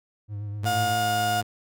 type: tone with vibrato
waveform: triangle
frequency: 103.2 Hz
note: G#2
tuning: 10 cents flat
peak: -28 dBFS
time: 0.28-0.95 s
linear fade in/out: 50 ms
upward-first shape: triangle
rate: 7.9 Hz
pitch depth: 44 cents each way
type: tone with pitch glide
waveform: sawtooth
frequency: 110 to 107.67 Hz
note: A2 to A2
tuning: 0 to -37 cents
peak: -26 dBFS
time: 0.63-1.43 s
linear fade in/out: 10 ms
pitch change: -37 cents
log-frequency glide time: 0.97-1.06 s
type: tone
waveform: 35% pulse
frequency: 715 Hz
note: F5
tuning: 41 cents sharp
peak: -21 dBFS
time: 0.65-1.42 s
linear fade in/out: 20 ms
effects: none